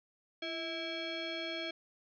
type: tone with frequency modulation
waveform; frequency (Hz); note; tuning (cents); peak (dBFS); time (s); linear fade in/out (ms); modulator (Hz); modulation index
sine; 1318.5; E6; 0; -36; 0.42-1.71; 5; 983; 2.7
effects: none